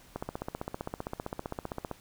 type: click train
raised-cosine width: 1 ms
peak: -20 dBFS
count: 28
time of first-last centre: 0.16-1.913 s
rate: 15.4 Hz
effects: pink hiss -57 dBFS RMS until 2 s